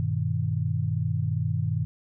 sine chord, G augmented, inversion none, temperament equal with one note detuned, 98 / 120.58 / 155.56 Hz, G2 / B2 / D#3, 0 / -41 / 0 cents, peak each -28 dBFS, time 0-1.85 s, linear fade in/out 0 ms, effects none

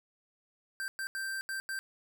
square tone bursts at uneven times, 1568 Hz, G6, in tune, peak -35 dBFS, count 5, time 0.8-0.88 / 0.99-1.07 / 1.15-1.41 / 1.49-1.6 / 1.69-1.79 s, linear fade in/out 0 ms, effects none

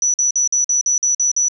sine tone bursts, 5920 Hz, F#8, in tune, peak -13 dBFS, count 9, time 0.02-1.484 s, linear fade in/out 2 ms, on 120 ms, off 48 ms, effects none

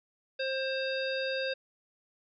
harmonic tone, 530 Hz, C5, 22 cents sharp, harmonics 1 / 3 / 5 / 7 / 9, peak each -32 / -37 / -39 / -40 / -42 dBFS, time 0.39-1.54 s, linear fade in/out 10 ms, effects none

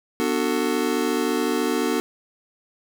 square chord, B minor seventh, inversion none, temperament just, 246.9 / 296.3 / 370.4 / 444.5 Hz, B3 / D4 / F#4 / A4, 0 / +15 / +2 / +18 cents, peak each -27 dBFS, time 0.2-2 s, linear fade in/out 0 ms, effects none

